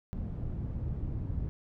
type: low-pass noise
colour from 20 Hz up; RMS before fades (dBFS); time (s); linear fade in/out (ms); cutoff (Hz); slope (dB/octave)
white; -35; 0.13-1.49; 0; 110; 12
effects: none